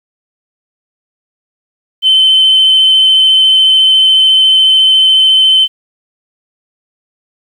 sine tone with vibrato, 3072 Hz, G7, 36 cents flat, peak -3 dBFS, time 2.02-5.68 s, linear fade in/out 50 ms, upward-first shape sine, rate 14 Hz, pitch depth 10 cents each way, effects tanh soft clip ceiling 0 dBFS + 7-bit

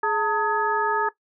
harmonic tone with a mistuned harmonic, 421 Hz, G#4, 24 cents sharp, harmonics 1 / 2 / 3 / 4, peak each -27 / -23 / -26 / -26 dBFS, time 0.03-1.09 s, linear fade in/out 5 ms, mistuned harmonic 2, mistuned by +110 cents, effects noise-tail reverb RT60 0.1 s tail -17 dB re dry

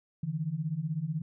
sine beating tone pair, 146.83 / 162.83 Hz, D3 / E3, 0 / -21 cents, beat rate 16 Hz, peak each -34 / -32 dBFS, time 0.23-1.22 s, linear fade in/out 5 ms, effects none

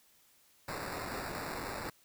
white noise with sample-and-hold, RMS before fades -40 dBFS, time 0.68-1.9 s, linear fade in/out 5 ms, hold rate 3150 Hz, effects white hiss -66 dBFS RMS until 2.04 s

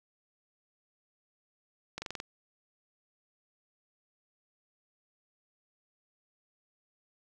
slowing click train, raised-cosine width 0.2 ms, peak -20 dBFS, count 6, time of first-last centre 1.98-2.201 s, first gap 40 ms, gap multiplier 1.05, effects none

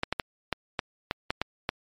clicks, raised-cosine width 0.3 ms, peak -10 dBFS, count 9, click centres 0.034 / 0.126 / 0.198 / 0.527 / 0.792 / 1.111 / 1.305 / 1.416 / 1.691 s, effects MP3 64 kbps

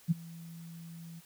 sine tone with ADSR envelope, 166.7 Hz, E3, 20 cents sharp, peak -21 dBFS, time 0.08-1.21 s, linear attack 31 ms, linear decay 20 ms, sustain -23 dB, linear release 26 ms, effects white hiss -59 dBFS RMS until 1.25 s

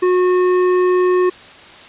sine tone with hard clipping, 363.7 Hz, F#4, 30 cents flat, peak -13 dBFS, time 0.02-1.3 s, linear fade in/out 10 ms, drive 10 dB, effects white hiss -39 dBFS RMS until 1.88 s + resampled to 8000 Hz

